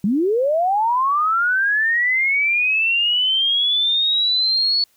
sine linear sweep, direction up, 182.5 to 4435 Hz, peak -15 dBFS, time 0.04-4.84 s, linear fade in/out 2 ms, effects white hiss -60 dBFS RMS until 4.96 s

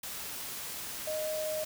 sine tone in noise, 620 Hz, D#5, 6 cents flat, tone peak -32 dBFS, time 1.07-1.64 s, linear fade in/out 5 ms, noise white, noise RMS -40 dBFS, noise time 0.03-1.65 s, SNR +5 dB, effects none

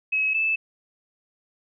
sine tone pair in turn, 2565 / 2625 Hz, E7 / E7, -48 / -8 cents, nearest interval unison, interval 40 cents, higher second, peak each -20 dBFS, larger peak neither, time 0.12-0.34 / 0.34-0.56 s, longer neither, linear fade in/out 10 ms, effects none

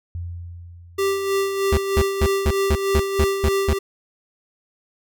sine tone with exponential decay, 86.4 Hz, F2, 18 cents flat, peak -25 dBFS, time 0.15-1.95 s, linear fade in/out 0 ms, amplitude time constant 390 ms
square tone with tremolo, 392.1 Hz, G4, in tune, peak -18 dBFS, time 0.98-3.79 s, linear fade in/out 10 ms, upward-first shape sine, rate 3.2 Hz, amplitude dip 50%
square tone bursts, 73.42 Hz, D2, in tune, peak -16 dBFS, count 9, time 1.72-3.735 s, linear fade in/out 5 ms, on 55 ms, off 190 ms
effects none

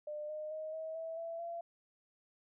sine tone with pitch steps, 600 / 612.6 / 625.5 / 638.6 / 652 / 665.7 / 679.7 Hz, D5 / D#5 / D#5 / D#5 / E5 / E5 / F5, +37 / -27 / +9 / +45 / -19 / +17 / -47 cents, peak -39 dBFS, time 0.07-1.61 s, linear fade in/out 5 ms, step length 220 ms, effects none

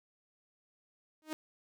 sawtooth tone with exponential growth, 311.1 Hz, D#4, in tune, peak -29 dBFS, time 1.22-1.33 s, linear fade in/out 0 ms, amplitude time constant 23 ms, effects none

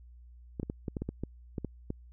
clicks, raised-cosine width 3 ms, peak -21 dBFS, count 11, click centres 0.598 / 0.631 / 0.699 / 0.882 / 0.968 / 1.02 / 1.09 / 1.236 / 1.582 / 1.647 / 1.904 s, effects added 60 Hz sine -50 dBFS peak until 2.12 s

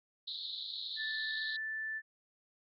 white band-pass noise, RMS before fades -42 dBFS, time 0.27-1.57 s, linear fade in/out 10 ms, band 3600 to 4200 Hz, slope 96 dB/octave
sine tone, 1760 Hz, A6, in tune, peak -36 dBFS, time 0.96-2.02 s, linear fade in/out 50 ms
effects none

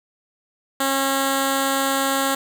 5% pulse tone with notch filter, 271.7 Hz, C#4, 35 cents flat, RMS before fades -21 dBFS, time 0.8-2.35 s, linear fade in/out 5 ms, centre 2400 Hz, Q 1.3, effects none

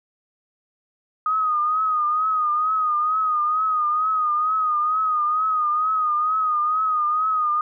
sine tone with vibrato, 1244.5 Hz, D#6, in tune, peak -18 dBFS, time 1.26-7.61 s, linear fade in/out 2 ms, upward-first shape triangle, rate 2.2 Hz, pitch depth 70 cents each way, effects none

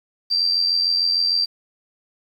sine tone with amplitude modulation, 4699 Hz, D8, in tune, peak -14 dBFS, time 0.3-1.46 s, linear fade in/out 20 ms, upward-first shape sine, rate 86.6 Hz, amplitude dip 55%, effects 8-bit

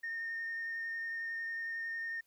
sine tone with vibrato, 1830 Hz, A#6, 32 cents flat, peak -35 dBFS, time 0.03-2.21 s, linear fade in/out 10 ms, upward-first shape sine, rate 11 Hz, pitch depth 12 cents each way, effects tanh soft clip ceiling -33 dBFS + white hiss -75 dBFS RMS until 2.26 s

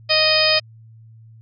harmonic tone, 622.3 Hz, D#5, in tune, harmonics 1 / 2 / 3 / 4 / 5 / 6 / 7 / 8, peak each -20 / -27 / -25 / -21 / -24 / -26 / -23 / -18 dBFS, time 0.09-0.6 s, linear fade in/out 20 ms, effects added 112 Hz sine -42 dBFS peak until 1.41 s + AAC 48 kbps

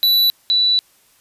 square / sine tone pair in turn, 3956 / 3956 Hz, B7 / B7, +2 / +2 cents, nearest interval unison, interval 0 cents, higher neither, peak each -12 dBFS, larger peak neither, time 0.03-0.3 / 0.5-0.79 s, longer second, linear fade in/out 0 ms, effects white hiss -55 dBFS RMS until 1.2 s + resampled to 32000 Hz

